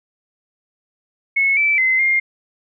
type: tone with pitch steps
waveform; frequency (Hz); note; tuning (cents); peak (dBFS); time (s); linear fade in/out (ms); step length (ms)
sine; 2192 / 2320 / 2055 / 2119; C#7 / D7 / C7 / C7; -20 / -22 / -32 / +21; -13; 1.36-2.2; 10; 210
effects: none